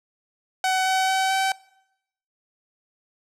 sawtooth tone with pitch steps, 752 / 757.2 / 762.5 / 767.8 Hz, F#5 / F#5 / G5 / G5, +28 / +40 / -48 / -36 cents, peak -16 dBFS, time 0.64-1.52 s, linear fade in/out 2 ms, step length 220 ms, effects noise-tail reverb RT60 0.8 s tail -22 dB re dry + low-pass 10000 Hz 12 dB/octave

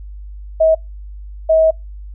sine tone bursts at uneven times, 640 Hz, D#5, 49 cents sharp, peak -8 dBFS, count 2, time 0.6-0.75 / 1.49-1.71 s, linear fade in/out 10 ms, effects noise-tail reverb RT60 0.2 s tail -25 dB re dry + added 50 Hz sine -29 dBFS peak until 2.14 s

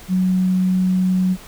sine tone, 185 Hz, F#3, in tune, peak -14 dBFS, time 0.08-1.37 s, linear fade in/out 50 ms, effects pink hiss -41 dBFS RMS until 1.47 s

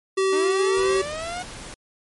square tone, 383.9 Hz, G4, 36 cents flat, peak -19 dBFS, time 0.17-1.02 s, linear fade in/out 10 ms
sawtooth linear sweep, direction up, 289.6 to 736 Hz, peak -25 dBFS, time 0.32-1.43 s, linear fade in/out 10 ms
pink noise, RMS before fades -38 dBFS, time 0.77-1.74 s, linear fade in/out 0 ms
effects MP3 48 kbps

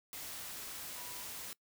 sine tone in noise, 980 Hz, B5, 14 cents flat, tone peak -55 dBFS, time 0.96-1.23 s, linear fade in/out 0 ms, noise white, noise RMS -45 dBFS, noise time 0.13-1.53 s, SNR -13 dB, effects noise-tail reverb RT60 0.1 s tail -23 dB re dry

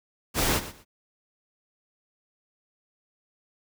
pink noise with echo, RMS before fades -24 dBFS, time 0.34-0.61 s, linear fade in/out 50 ms, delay 120 ms, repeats 2, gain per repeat -14 dB, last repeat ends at 0.85 s, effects none

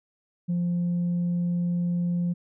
sine tone, 174.61 Hz, F3, in tune, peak -21 dBFS, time 0.48-2.34 s, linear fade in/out 20 ms, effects tanh soft clip ceiling -21 dBFS

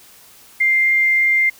sine tone, 2101 Hz, C7, 7 cents sharp, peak -12 dBFS, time 0.6-1.5 s, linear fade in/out 10 ms, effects white hiss -46 dBFS RMS until 1.59 s

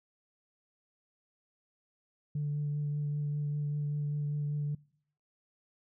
sine tone with vibrato, 146.83 Hz, D3, in tune, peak -29 dBFS, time 2.35-4.75 s, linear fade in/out 5 ms, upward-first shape triangle, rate 5.1 Hz, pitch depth 16 cents each way, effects noise-tail reverb RT60 0.7 s tail -26 dB re dry + tanh soft clip ceiling -27 dBFS

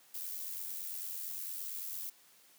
violet noise with amplitude modulation, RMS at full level -39 dBFS, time 0.14-2.1 s, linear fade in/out 5 ms, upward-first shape sine, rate 88.9 Hz, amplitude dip 50%, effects white hiss -63 dBFS RMS until 2.58 s + high-pass 150 Hz 12 dB/octave

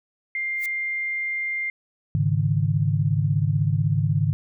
sine tone, 2100 Hz, C7, 6 cents sharp, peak -24 dBFS, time 0.35-1.7 s, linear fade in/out 2 ms
blue noise with exponential growth, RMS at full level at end -31 dBFS, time 0.56-0.66 s, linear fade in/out 5 ms, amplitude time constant 21 ms
sine chord, Ab suspended fourth, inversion none, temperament equal with one note detuned, 103.83 / 139.23 / 155.56 Hz, Ab2 / Db3 / Eb3, 0 / +8 / 0 cents, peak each -23 dBFS, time 2.15-4.33 s, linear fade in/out 0 ms
effects none

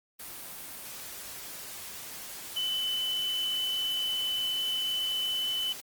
sine tone in noise, 3016 Hz, F#7, 32 cents sharp, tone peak -28 dBFS, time 2.56-5.73 s, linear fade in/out 10 ms, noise white, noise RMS -42 dBFS, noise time 0.19-5.81 s, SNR +11 dB, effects Opus 24 kbps

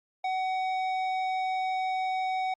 sine tone with tanh clipping, 751 Hz, F#5, 26 cents sharp, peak -29 dBFS, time 0.24-2.54 s, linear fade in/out 5 ms, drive 16 dB, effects low-pass 4000 Hz 12 dB/octave + Opus 48 kbps

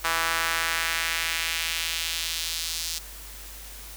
sawtooth tone with high-pass filter sweep, 164.81 Hz, E3, in tune, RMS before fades -28 dBFS, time 0.04-2.99 s, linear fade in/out 10 ms, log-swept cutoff 1200 to 4800 Hz, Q 1.4, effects added 50 Hz sine -43 dBFS peak until 3.96 s + white hiss -43 dBFS RMS until 3.96 s

